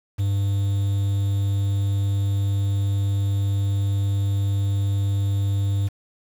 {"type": "tone with quantisation", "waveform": "triangle", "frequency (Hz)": 99.5, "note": "G2", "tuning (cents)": 26, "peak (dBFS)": -17, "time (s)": [0.18, 5.89], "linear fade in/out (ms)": 20, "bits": 7, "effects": []}